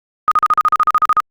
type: tone bursts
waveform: sine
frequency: 1244.5 Hz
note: D#6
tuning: in tune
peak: -8 dBFS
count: 13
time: 0.28-1.202 s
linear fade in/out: 0 ms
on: 34 ms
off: 40 ms
effects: Opus 48 kbps